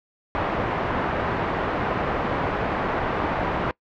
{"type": "low-pass noise", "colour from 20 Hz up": "white", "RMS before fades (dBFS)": -25, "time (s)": [0.35, 3.71], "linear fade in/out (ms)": 0, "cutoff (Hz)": 1100, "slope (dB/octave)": 12, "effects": ["noise-tail reverb RT60 0.1 s tail -23 dB re dry", "low-pass 3000 Hz 12 dB/octave"]}